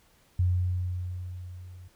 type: tone with level ramp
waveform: sine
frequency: 90.2 Hz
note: F#2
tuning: 44 cents flat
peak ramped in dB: -20 to -44 dBFS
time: 0.39-1.88 s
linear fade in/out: 5 ms
effects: pink hiss -63 dBFS RMS until 1.95 s